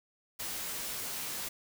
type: noise with comb filter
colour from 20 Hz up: white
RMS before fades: -38 dBFS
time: 0.39-1.49 s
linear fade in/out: 10 ms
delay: 14 ms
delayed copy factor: -0.5
effects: none